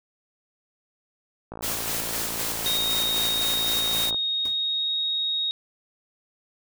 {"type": "click train", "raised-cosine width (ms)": 1, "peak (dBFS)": -22, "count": 148, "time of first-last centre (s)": [1.52, 4.145], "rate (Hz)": 56}
{"type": "noise with tremolo", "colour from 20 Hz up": "white", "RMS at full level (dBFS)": -28, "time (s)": [1.62, 4.11], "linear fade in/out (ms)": 20, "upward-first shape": "square", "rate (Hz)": 3.9, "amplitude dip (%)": 25}
{"type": "tone with pitch glide", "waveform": "sine", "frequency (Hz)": [3729, 3757], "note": ["A#7", "A#7"], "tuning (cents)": [0, 13], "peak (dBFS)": -23, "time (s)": [2.66, 5.51], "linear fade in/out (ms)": 0, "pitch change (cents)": 13, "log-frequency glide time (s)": [4.22, 4.95]}
{"type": "noise with exponential decay", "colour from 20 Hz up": "pink", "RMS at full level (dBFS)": -38, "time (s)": [4.45, 4.62], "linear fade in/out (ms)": 2, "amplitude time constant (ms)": 35}
{"effects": []}